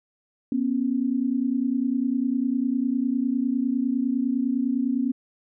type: tone pair together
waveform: sine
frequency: 242.6 / 272.5 Hz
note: B3 / C#4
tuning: -31 / -29 cents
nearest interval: major second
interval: 202 cents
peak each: -24 dBFS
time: 0.52-5.12 s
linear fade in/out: 2 ms
effects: none